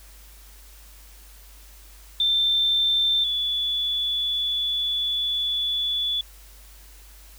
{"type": "tone pair in turn", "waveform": "sine", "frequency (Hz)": [3564, 3441], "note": ["A7", "A7"], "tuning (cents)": [22, -39], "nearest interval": "minor second", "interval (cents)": 61, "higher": "first", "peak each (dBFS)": [-18, -22], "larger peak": "first", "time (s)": [[2.2, 3.24], [3.24, 6.21]], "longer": "second", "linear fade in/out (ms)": 2, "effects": ["added 50 Hz sine -46 dBFS peak until 7.38 s", "white hiss -51 dBFS RMS until 7.38 s"]}